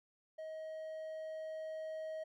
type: tone with level ramp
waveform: triangle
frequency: 632 Hz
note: D#5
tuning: 27 cents sharp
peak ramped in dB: -41 to -38 dBFS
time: 0.38-2.24 s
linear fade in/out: 10 ms
effects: none